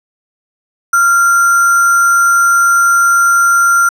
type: tone with sample-and-hold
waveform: sine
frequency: 1386 Hz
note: F6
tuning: 14 cents flat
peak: -6 dBFS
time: 0.93-3.89 s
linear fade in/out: 5 ms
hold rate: 7350 Hz
effects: low-pass 12000 Hz 12 dB/octave